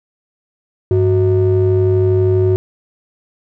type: ring-modulated tone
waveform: triangle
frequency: 135.6 Hz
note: C#3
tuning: 38 cents flat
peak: -5 dBFS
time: 0.91-2.56 s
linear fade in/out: 0 ms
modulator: 235 Hz
effects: none